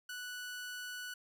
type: tone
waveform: sawtooth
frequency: 1480 Hz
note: F#6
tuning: in tune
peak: -38 dBFS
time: 0.09-1.14 s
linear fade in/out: 5 ms
effects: none